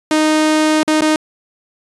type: tone with dropouts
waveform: sawtooth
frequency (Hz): 309.6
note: D#4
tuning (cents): -9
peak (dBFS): -7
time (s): 0.11-1.16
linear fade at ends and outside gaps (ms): 2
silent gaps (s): 0.832-0.877 / 1.009-1.019
effects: resampled to 24000 Hz